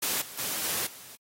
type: noise with level steps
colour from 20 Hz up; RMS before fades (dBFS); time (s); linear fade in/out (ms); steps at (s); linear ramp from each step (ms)
white; -28 / -43 / -32 / -30 / -47; 0.02-1.16; 10; 0.21 / 0.38 / 0.63 / 0.86; 10
effects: high-pass 100 Hz 12 dB/octave + AAC 48 kbps

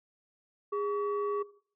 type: tone pair together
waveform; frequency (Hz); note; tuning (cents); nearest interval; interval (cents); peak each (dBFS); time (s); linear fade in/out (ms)
sine; 410.2 / 1133; G#4 / C#6; -21 / +37; octave + tritone; 1758; -30 / -33; 0.72-1.43; 10
effects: noise-tail reverb RT60 0.5 s tail -18 dB re dry + tanh soft clip ceiling -24 dBFS

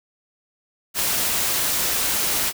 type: noise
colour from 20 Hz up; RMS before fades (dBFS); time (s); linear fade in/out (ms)
white; -22; 0.94-2.53; 50
effects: none

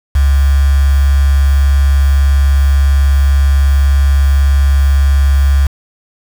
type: tone with quantisation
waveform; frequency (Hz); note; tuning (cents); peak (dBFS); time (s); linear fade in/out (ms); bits
sine; 69.3; C#2; 0; -6; 0.15-5.67; 5; 4
effects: none

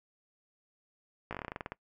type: slowing click train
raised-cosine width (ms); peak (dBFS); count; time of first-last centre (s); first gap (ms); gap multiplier
0.5; -22; 13; 1.31-1.72; 17; 1.12
effects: noise-tail reverb RT60 0.1 s tail -22 dB re dry

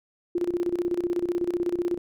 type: tone with tremolo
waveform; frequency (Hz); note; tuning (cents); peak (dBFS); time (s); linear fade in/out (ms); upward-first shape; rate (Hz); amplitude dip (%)
sine; 349.2; F4; 0; -21; 0.35-1.98; 5; square; 16; 75
effects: none

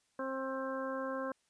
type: harmonic tone with a mistuned harmonic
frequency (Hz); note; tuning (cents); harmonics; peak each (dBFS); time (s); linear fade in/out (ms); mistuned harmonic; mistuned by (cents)
265.5; C4; +25; 1 / 2 / 3 / 4 / 5 / 6; -41 / -38 / -52 / -42 / -47 / -46; 0.19-1.32; 2; 6; -16
effects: white hiss -75 dBFS RMS until 1.49 s + resampled to 22050 Hz

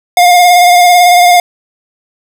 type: tone with vibrato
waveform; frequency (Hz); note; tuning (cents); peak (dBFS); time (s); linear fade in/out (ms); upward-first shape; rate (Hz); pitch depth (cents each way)
square; 710; F5; +28; -3; 0.17-1.4; 2; sine; 18; 27
effects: none

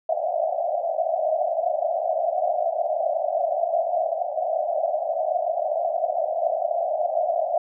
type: band-pass noise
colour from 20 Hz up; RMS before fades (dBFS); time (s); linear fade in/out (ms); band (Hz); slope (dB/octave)
pink; -24; 0.09-7.58; 5; 610 to 720; 96
effects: none

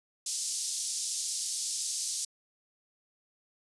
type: band-pass noise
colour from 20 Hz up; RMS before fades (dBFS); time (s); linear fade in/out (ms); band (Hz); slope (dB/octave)
pink; -34; 0.26-2.25; 5; 5000 to 10000; 24
effects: resampled to 24000 Hz

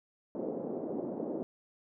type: band-pass noise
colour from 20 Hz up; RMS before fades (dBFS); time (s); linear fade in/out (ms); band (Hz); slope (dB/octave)
pink; -37; 0.35-1.43; 0; 230 to 570; 24
effects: none

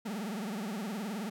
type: tone with vibrato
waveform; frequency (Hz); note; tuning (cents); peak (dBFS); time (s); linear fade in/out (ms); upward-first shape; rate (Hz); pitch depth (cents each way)
40% pulse; 208; G#3; +3; -34; 0.05-1.3; 10; triangle; 19; 240
effects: none

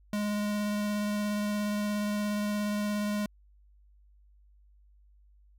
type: tone with vibrato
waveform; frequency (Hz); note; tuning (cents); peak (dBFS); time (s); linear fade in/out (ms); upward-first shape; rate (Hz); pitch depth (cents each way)
square; 207.7; G#3; 0; -29; 0.13-3.26; 2; sine; 17; 10
effects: added 50 Hz sine -57 dBFS peak until 5.58 s

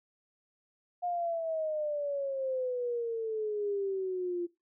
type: exponential sweep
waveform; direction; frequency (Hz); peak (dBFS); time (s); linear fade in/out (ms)
sine; down; 716 to 344.8; -30; 1.02-4.47; 20
effects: noise-tail reverb RT60 0.2 s tail -18 dB re dry

